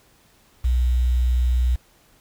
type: tone with quantisation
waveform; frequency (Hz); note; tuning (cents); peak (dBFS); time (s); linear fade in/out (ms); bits
sine; 61.74; B1; 0; -16; 0.64-1.76; 10; 7
effects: pink hiss -57 dBFS RMS until 2.2 s